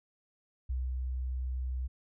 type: tone with ADSR envelope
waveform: sine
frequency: 63.7 Hz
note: C2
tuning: 46 cents flat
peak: -29 dBFS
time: 0.69-1.88 s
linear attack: 12 ms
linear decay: 220 ms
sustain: -2 dB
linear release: 20 ms
effects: tanh soft clip ceiling -25 dBFS